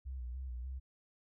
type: tone with vibrato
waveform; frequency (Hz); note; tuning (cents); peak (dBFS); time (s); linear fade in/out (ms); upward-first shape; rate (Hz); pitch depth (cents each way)
sine; 63; B1; +35; -39; 0.05-0.8; 20; square; 3.4; 64
effects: none